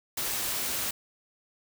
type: noise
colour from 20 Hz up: white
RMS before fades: -31 dBFS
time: 0.17-0.91 s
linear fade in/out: 5 ms
effects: none